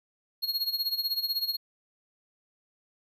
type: tone with tremolo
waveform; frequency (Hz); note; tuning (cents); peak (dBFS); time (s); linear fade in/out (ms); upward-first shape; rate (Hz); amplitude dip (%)
square; 4295; C8; +44; -25; 0.42-1.57; 20; sine; 16; 80
effects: none